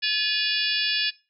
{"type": "harmonic tone with a mistuned harmonic", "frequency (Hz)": 572, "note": "D5", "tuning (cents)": -46, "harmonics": [3, 4, 5, 6, 7, 8, 9], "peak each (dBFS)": [-29, -28, -29, -29, -32, -30, -30], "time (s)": [0.02, 1.11], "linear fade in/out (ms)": 20, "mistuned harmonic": 4, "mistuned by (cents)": 130, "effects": ["noise-tail reverb RT60 0.3 s tail -20 dB re dry"]}